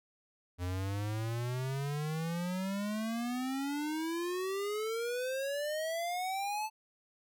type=exponential sweep; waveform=square; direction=up; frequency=87.5 to 880 Hz; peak=-34 dBFS; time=0.58-6.7 s; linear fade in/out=50 ms; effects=none